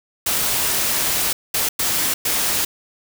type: noise bursts at uneven times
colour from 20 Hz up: white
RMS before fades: -20 dBFS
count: 4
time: 0.26-1.33 / 1.54-1.69 / 1.79-2.14 / 2.25-2.65 s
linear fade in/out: 5 ms
effects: none